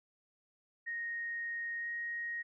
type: tone with pitch glide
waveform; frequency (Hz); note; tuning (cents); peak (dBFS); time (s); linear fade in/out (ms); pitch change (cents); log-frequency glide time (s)
sine; 1864.7 to 1876.6; A#6 to A#6; 0 to +11; -36; 0.86-2.43; 20; +11; 1.79-1.88
effects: none